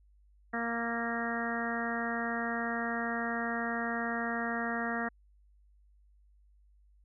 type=harmonic tone with a mistuned harmonic; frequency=233.1 Hz; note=A#3; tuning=in tune; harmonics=1 / 2 / 3 / 4 / 5 / 6 / 7 / 8; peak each=-36 / -41 / -38 / -45 / -42 / -41 / -40 / -38 dBFS; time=0.53-5.09 s; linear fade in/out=10 ms; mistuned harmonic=6; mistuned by=-19 cents; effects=added 50 Hz sine -60 dBFS peak until 7.04 s